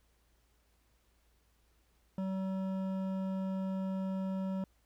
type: tone with hard clipping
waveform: sine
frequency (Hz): 190.4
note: F#3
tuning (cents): +50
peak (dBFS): -35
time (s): 2.18-4.64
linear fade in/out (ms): 2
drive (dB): 11
effects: added 57 Hz sine -70 dBFS peak until 4.85 s + pink hiss -74 dBFS RMS until 4.85 s